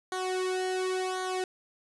sawtooth tone with flanger, 371.4 Hz, F#4, 7 cents sharp, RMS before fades -31 dBFS, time 0.12-1.44 s, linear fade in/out 2 ms, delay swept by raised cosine 0.38 to 1.88 ms, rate 0.92 Hz, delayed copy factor -0.85, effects resampled to 24000 Hz

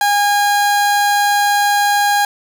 30% pulse tone, 817 Hz, G#5, 29 cents flat, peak -9 dBFS, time 0.01-2.25 s, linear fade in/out 2 ms, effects none

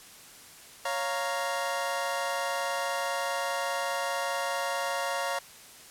25% pulse chord, Bb minor, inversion first, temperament equal, 554.4 / 698.5 / 932.3 Hz, Db5 / F5 / Bb5, 0 / 0 / 0 cents, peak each -29 / -30 / -30 dBFS, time 0.85-5.39 s, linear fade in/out 5 ms, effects white hiss -50 dBFS RMS until 5.9 s + low-pass 12000 Hz 12 dB/octave

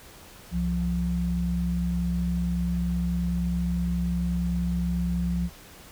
sine tone pair together, 65.41 / 174.62 Hz, C2 / F3, 0 / 0 cents, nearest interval octave + perfect fourth, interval 1700 cents, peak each -28 / -25 dBFS, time 0.51-5.5 s, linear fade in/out 50 ms, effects pink hiss -48 dBFS RMS until 5.91 s

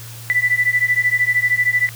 sine beating tone pair, 1975.5 / 1988.5 Hz, B6 / B6, 0 / +11 cents, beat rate 13 Hz, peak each -17 dBFS, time 0.3-1.89 s, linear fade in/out 0 ms, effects added 115 Hz sine -34 dBFS peak until 1.95 s + white hiss -38 dBFS RMS until 1.95 s

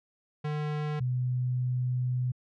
square / sine tone pair in turn, 150.3 / 125.54 Hz, D3 / B2, +40 / +29 cents, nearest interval minor third, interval 311 cents, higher first, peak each -30 / -26 dBFS, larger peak second, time 0.44-1 / 1-2.32 s, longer second, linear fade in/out 10 ms, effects low-pass 3000 Hz 12 dB/octave

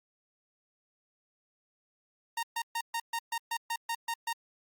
sawtooth tone bursts, 925 Hz, A#5, 14 cents flat, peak -27 dBFS, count 11, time 2.37-4.33 s, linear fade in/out 5 ms, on 60 ms, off 130 ms, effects Opus 48 kbps

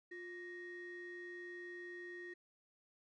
triangle ring-modulated tone, 1108.7 Hz, C#6, in tune, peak -40 dBFS, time 0.11-2.34 s, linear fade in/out 10 ms, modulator 756 Hz, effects tanh soft clip ceiling -42 dBFS + resampled to 22050 Hz

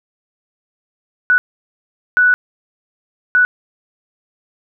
sine tone bursts at uneven times, 1480 Hz, F#6, in tune, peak -8 dBFS, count 3, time 1.3-1.38 / 2.17-2.34 / 3.35-3.45 s, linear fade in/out 0 ms, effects none

